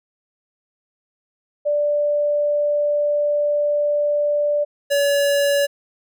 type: tone pair in turn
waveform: sine / square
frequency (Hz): 587.3 / 568.3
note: D5 / C#5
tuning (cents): 0 / +43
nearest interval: minor second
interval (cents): 57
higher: first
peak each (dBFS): -16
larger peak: neither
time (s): 1.65-4.65 / 4.9-5.67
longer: first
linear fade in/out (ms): 20
effects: none